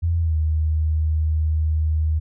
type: tone with pitch glide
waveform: sine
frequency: 84.2 to 78.11 Hz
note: E2 to D#2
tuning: +37 to +7 cents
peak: -17 dBFS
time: 0.02-2.2 s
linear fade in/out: 20 ms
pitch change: -130 cents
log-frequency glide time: 0.19-0.36 s
effects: none